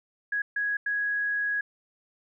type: tone bursts at uneven times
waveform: sine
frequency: 1663 Hz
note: G#6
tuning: 2 cents sharp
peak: -25 dBFS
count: 3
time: 0.32-0.42 / 0.56-0.77 / 0.86-1.61 s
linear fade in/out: 5 ms
effects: none